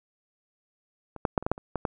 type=clicks; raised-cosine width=1 ms; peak=-25 / -9 / -7 / -24 / -13 / -9 / -26 / -14 / -12 dBFS; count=9; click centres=1.163 / 1.252 / 1.378 / 1.426 / 1.465 / 1.516 / 1.579 / 1.757 / 1.852 s; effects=none